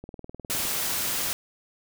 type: click train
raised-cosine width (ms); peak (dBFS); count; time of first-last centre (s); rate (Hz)
2; -26; 13; 0.04-0.652; 19.6
type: noise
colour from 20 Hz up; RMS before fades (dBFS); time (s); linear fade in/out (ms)
white; -28; 0.5-1.33; 0
effects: none